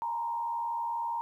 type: tone with frequency modulation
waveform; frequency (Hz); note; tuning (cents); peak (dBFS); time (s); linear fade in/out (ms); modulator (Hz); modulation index
sine; 932.3; A#5; 0; -30; 0.02-1.21; 0; 80.7; 0.55
effects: 11-bit